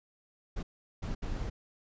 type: noise bursts at uneven times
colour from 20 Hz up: brown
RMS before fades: -35 dBFS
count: 3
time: 0.56-0.63 / 1.02-1.15 / 1.22-1.5 s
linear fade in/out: 10 ms
effects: resampled to 16000 Hz